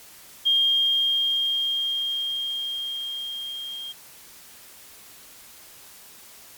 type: tone with level ramp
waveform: sine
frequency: 3217 Hz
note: G7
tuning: 44 cents sharp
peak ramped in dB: -16 to -32 dBFS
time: 0.45-3.93 s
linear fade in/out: 20 ms
effects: white hiss -47 dBFS RMS until 6.57 s + MP3 96 kbps